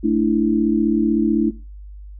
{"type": "chord", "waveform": "sine", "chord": "A suspended fourth", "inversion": "none", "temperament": "equal", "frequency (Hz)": [220, 293.7, 329.6], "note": ["A3", "D4", "E4"], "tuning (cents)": [0, 0, 0], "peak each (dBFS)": -19, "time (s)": [0.03, 1.51], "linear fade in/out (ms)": 20, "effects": ["noise-tail reverb RT60 0.3 s tail -19 dB re dry", "added 50 Hz sine -34 dBFS peak until 2.19 s"]}